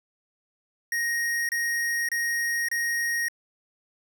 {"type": "tone bursts", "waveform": "square", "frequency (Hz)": 1872, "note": "A#6", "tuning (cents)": 7, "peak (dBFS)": -25, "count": 4, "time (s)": [0.92, 3.284], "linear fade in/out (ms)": 2, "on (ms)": 570, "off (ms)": 28, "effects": []}